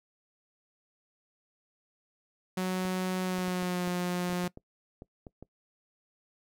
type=tone with pitch glide; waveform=sawtooth; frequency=185 to 178.39 Hz; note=F#3 to F3; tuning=0 to +37 cents; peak=-25 dBFS; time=2.57-4.48 s; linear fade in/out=5 ms; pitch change=-63 cents; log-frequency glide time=3.22-3.86 s
type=clicks; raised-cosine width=2 ms; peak=-31 dBFS; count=12; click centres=2.852 / 3.385 / 3.481 / 3.627 / 3.876 / 4.298 / 4.328 / 4.442 / 4.574 / 5.021 / 5.268 / 5.426 s
effects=noise-tail reverb RT60 0.1 s tail -21 dB re dry